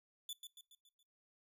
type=tone with echo; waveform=sawtooth; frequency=3476 Hz; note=A7; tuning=22 cents flat; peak=-39 dBFS; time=0.29-0.33 s; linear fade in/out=2 ms; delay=140 ms; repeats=5; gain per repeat=-6 dB; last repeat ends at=1.03 s; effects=noise-tail reverb RT60 0.2 s tail -20 dB re dry